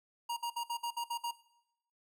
square tone bursts, 944 Hz, A#5, 22 cents sharp, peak -34 dBFS, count 8, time 0.29-1.313 s, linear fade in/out 10 ms, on 78 ms, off 57 ms, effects noise-tail reverb RT60 0.8 s tail -18 dB re dry

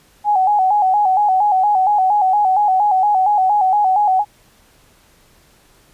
sine tone with vibrato, 791 Hz, G5, 15 cents sharp, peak -11 dBFS, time 0.24-4.25 s, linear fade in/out 50 ms, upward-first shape square, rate 4.3 Hz, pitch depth 88 cents each way, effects pink hiss -52 dBFS RMS until 5.93 s + resampled to 32000 Hz

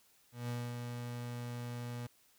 35% pulse tone with ADSR envelope, 120.8 Hz, B2, 38 cents flat, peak -34 dBFS, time 0.32-2.07 s, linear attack 170 ms, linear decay 240 ms, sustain -4 dB, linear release 7 ms, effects white hiss -68 dBFS RMS until 2.38 s

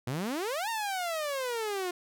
sawtooth exponential two-way sweep, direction up then down, 115.6 to 932.3 to 350.3 Hz, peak -27 dBFS, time 0.07-1.91 s, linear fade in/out 5 ms, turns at 0.69 s, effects none

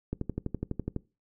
click train, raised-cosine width 3 ms, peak -18 dBFS, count 11, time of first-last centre 0.13-0.963 s, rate 12 Hz, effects noise-tail reverb RT60 0.3 s tail -22 dB re dry

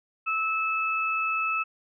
sine tone pair together, 1305 / 2610 Hz, E6 / E7, -18 / -18 cents, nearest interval octave, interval 1200 cents, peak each -27 dBFS, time 0.26-1.64 s, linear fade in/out 20 ms, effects none

